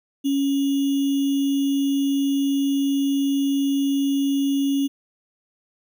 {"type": "tone with sample-and-hold", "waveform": "sine", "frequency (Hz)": 277.2, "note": "C#4", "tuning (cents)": 0, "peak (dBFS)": -18, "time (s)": [0.24, 4.88], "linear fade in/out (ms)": 20, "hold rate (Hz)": 3150, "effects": []}